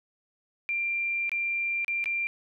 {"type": "tone with dropouts", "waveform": "sine", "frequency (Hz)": 2375, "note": "D7", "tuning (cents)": 19, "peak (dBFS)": -26, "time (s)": [0.69, 2.27], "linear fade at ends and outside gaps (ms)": 0, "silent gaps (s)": [[1.294, 1.317], [1.846, 1.881], [2.041, 2.058]], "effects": []}